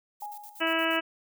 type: noise with tremolo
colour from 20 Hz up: violet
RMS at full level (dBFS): -47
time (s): 0.2-0.99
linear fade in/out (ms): 10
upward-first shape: square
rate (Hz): 8.5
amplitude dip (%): 80
type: tone with exponential decay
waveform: sine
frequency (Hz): 831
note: G#5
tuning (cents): +1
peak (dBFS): -33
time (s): 0.22-0.96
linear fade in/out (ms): 2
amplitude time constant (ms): 160
type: harmonic tone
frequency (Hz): 326.5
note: E4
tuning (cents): -17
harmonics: 1 / 2 / 3 / 4 / 5 / 6 / 7 / 8 / 9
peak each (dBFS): -31 / -31 / -35 / -33 / -31 / -37 / -37 / -33 / -33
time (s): 0.6-1.01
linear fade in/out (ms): 20
effects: none